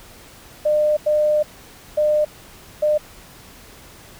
sine tone bursts at uneven times, 603 Hz, D5, 46 cents sharp, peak -14 dBFS, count 4, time 0.65-0.97 / 1.06-1.43 / 1.97-2.25 / 2.82-2.98 s, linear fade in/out 10 ms, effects pink hiss -44 dBFS RMS until 4.19 s

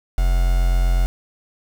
triangle tone with quantisation, 44 Hz, F1, 14 cents sharp, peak -12 dBFS, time 0.18-1.06 s, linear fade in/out 0 ms, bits 5, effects none

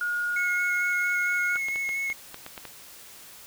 sine tone, 1435 Hz, F6, 47 cents sharp, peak -25 dBFS, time 0.01-1.57 s, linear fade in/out 2 ms
triangle tone with vibrato, 2182 Hz, C#7, 28 cents flat, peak -25 dBFS, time 0.36-2.13 s, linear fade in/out 5 ms, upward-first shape square, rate 4.4 Hz, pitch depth 11 cents each way
clicks, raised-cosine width 0.3 ms, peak -22 dBFS, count 9, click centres 1.558 / 1.685 / 1.759 / 1.891 / 2.101 / 2.344 / 2.464 / 2.578 / 2.653 s
effects white hiss -47 dBFS RMS until 3.46 s

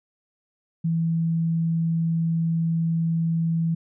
sine tone, 164.81 Hz, E3, in tune, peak -20 dBFS, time 0.84-3.75 s, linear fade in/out 10 ms, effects none

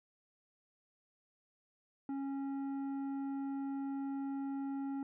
triangle tone with tanh clipping, 274.7 Hz, C#4, 16 cents flat, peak -38 dBFS, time 2.09-5.03 s, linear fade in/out 2 ms, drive 13 dB, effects none

